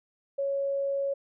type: tone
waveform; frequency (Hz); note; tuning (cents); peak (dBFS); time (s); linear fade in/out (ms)
sine; 554.4; C#5; 0; -26; 0.38-1.14; 10
effects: none